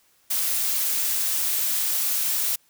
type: noise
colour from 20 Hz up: blue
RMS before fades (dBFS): -24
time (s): 0.3-2.56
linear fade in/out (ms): 10
effects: white hiss -62 dBFS RMS until 2.69 s